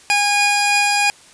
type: tone pair together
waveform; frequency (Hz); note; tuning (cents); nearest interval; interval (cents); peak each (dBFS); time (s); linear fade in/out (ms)
sawtooth; 819 / 2454; G#5 / D#7; -24 / -25; octave + perfect fifth; 1899; -13; 0.1-1.1; 0
effects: white hiss -46 dBFS RMS until 1.33 s + resampled to 22050 Hz